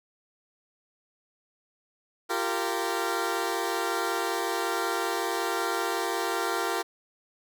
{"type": "tone cluster", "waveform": "15% pulse", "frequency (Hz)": [345.6, 391, 460.4], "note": ["F4", "G4", "A#4"], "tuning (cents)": [-18, -4, -22], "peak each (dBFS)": -25, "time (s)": [2.29, 6.83], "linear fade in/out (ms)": 20, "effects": []}